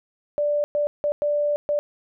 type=tone bursts at uneven times; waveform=sine; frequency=587.3 Hz; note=D5; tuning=in tune; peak=-19 dBFS; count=5; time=0.38-0.64 / 0.75-0.87 / 1.04-1.12 / 1.22-1.56 / 1.69-1.79 s; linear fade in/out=0 ms; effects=none